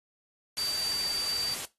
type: tone in noise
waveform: sine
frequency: 4639 Hz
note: D8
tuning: 22 cents flat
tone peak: -29 dBFS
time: 0.58-1.54 s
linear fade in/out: 0 ms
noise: white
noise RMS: -36 dBFS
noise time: 0.57-1.65 s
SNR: +4 dB
effects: noise-tail reverb RT60 0.2 s tail -17 dB re dry + AAC 32 kbps

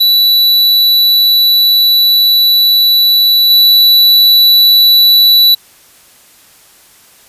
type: tone with level steps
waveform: square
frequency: 3951 Hz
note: B7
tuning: in tune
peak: -6 / -4 dBFS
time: 0-5.55 s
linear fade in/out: 10 ms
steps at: 3.5 s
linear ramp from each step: 5 ms
effects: white hiss -43 dBFS RMS until 7.28 s + resampled to 32000 Hz

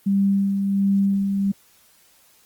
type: tone with tremolo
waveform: sine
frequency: 197.4 Hz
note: G3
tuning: 12 cents sharp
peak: -15 dBFS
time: 0.06-1.52 s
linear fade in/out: 10 ms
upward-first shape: sine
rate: 1.4 Hz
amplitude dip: 40%
effects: white hiss -56 dBFS RMS until 2.45 s + Opus 24 kbps

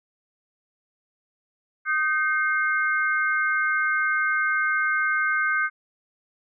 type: tone cluster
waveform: sine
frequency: 1238 / 1549 / 2132 Hz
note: D#6 / G6 / C7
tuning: -9 / -21 / +32 cents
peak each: -27 / -22 / -28 dBFS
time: 1.85-5.7 s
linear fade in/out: 50 ms
effects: none

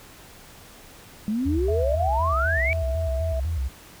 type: exponential sweep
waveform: sine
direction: up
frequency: 203.2 to 2342 Hz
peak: -22 dBFS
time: 1.28-2.73 s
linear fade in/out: 0 ms
type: tone with vibrato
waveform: sine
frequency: 73.42 Hz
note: D2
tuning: in tune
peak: -23 dBFS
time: 1.45-3.69 s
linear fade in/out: 20 ms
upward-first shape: square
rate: 4 Hz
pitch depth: 190 cents each way
type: tone with pitch glide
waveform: sine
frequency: 658 to 652.7 Hz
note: E5 to E5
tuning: -3 to -17 cents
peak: -28 dBFS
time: 1.68-3.4 s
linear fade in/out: 5 ms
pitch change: -14 cents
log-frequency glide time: 2.1-3.22 s
effects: pink hiss -47 dBFS RMS until 4 s

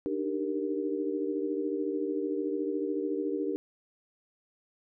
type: chord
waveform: sine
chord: Eb major seventh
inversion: third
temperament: equal with one note detuned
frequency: 297.4 / 311.1 / 392 / 466.2 Hz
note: D4 / Eb4 / G4 / Bb4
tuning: +22 / 0 / 0 / 0 cents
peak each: -33 / -38 / -33 / -35 dBFS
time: 0.06-3.56 s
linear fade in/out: 0 ms
effects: none

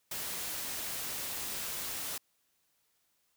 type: noise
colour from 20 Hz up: white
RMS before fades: -38 dBFS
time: 0.11-2.18 s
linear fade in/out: 5 ms
effects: white hiss -75 dBFS RMS until 3.36 s

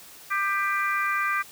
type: harmonic tone with a mistuned harmonic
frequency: 397.3 Hz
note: G4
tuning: 23 cents sharp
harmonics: 3 / 4 / 5 / 6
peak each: -26 / -28 / -30 / -32 dBFS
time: 0.3-1.43 s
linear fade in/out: 20 ms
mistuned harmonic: 4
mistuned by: -18 cents
effects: white hiss -47 dBFS RMS until 1.51 s

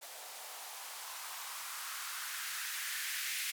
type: noise with band-pass filter sweep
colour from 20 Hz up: violet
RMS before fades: -42 dBFS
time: 0.01-3.52 s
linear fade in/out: 20 ms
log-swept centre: 610 to 2100 Hz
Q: 2.5
effects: none

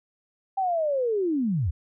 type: linear sweep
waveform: sine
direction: down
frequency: 789 to 67.1 Hz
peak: -22 dBFS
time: 0.57-1.71 s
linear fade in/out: 10 ms
effects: none

